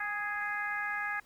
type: harmonic tone with a mistuned harmonic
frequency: 415.3 Hz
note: G#4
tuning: in tune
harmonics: 2 / 3 / 4 / 5 / 6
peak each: -40 / -40 / -34 / -39 / -48 dBFS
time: 0-1.2 s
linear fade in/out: 5 ms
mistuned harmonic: 2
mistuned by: -23 cents
effects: pink hiss -63 dBFS RMS until 1.25 s + Opus 32 kbps